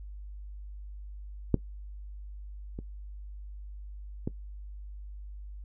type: clicks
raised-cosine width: 3 ms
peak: -9 / -25 / -17 dBFS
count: 3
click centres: 1.543 / 2.789 / 4.275 s
effects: noise-tail reverb RT60 0.1 s tail -19 dB re dry + added 50 Hz sine -40 dBFS peak until 5.64 s